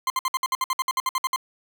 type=tone bursts; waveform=40% pulse; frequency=1045 Hz; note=C6; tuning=2 cents flat; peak=-20 dBFS; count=15; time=0.07-1.361 s; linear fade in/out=2 ms; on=31 ms; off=59 ms; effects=none